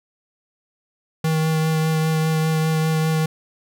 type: tone with vibrato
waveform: square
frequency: 158.5 Hz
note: D#3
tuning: 32 cents sharp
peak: -18 dBFS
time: 1.24-3.26 s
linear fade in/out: 5 ms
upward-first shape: triangle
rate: 5 Hz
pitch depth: 15 cents each way
effects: none